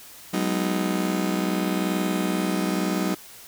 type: chord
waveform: 35% pulse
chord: G# minor seventh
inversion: third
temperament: just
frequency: 186.89 / 207.7 / 249.2 / 311.5 Hz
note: F#3 / G#3 / B3 / D#4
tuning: +18 / 0 / +16 / +2 cents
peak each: -24 / -29 / -30 / -26 dBFS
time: 0.33-3.15 s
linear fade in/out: 10 ms
effects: white hiss -45 dBFS RMS until 3.47 s